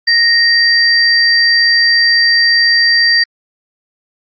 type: tone pair together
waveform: sine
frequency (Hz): 1864.7 / 4699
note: A#6 / D8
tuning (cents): 0 / 0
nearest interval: octave + major third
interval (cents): 1600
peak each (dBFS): -10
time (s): 0.07-3.24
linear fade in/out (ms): 10
effects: Opus 48 kbps